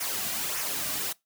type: noise with flanger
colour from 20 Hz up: white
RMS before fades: -31 dBFS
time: 0-1.13 s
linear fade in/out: 10 ms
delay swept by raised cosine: 0.23 to 2.33 ms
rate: 1.7 Hz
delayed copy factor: -0.55
effects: noise-tail reverb RT60 0.2 s tail -23 dB re dry